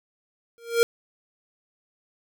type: tone with exponential growth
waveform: square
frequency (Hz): 466.2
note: A#4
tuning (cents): 0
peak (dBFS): -13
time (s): 0.58-0.83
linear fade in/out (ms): 0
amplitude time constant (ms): 53
effects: none